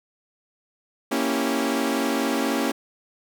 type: chord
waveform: sawtooth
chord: A# diminished seventh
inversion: none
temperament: equal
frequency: 233.1 / 277.2 / 329.6 / 392 Hz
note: A#3 / C#4 / E4 / G4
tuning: 0 / 0 / 0 / 0 cents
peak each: -23 / -21 / -26 / -26 dBFS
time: 1.11-2.72 s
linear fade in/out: 10 ms
effects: none